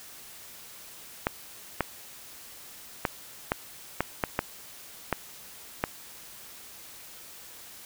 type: clicks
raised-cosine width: 0.5 ms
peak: -9 dBFS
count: 9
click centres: 1.269 / 1.807 / 3.052 / 3.519 / 4.006 / 4.238 / 4.391 / 5.127 / 5.839 s
effects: white hiss -47 dBFS RMS until 7.85 s